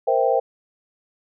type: chord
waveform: sine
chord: C dominant seventh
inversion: third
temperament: equal with one note detuned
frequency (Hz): 467.5 / 523.3 / 659.3 / 784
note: Bb4 / C5 / E5 / G5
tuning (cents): +5 / 0 / 0 / 0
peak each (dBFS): -22 / -20 / -23 / -22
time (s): 0.07-0.4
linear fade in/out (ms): 10
effects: none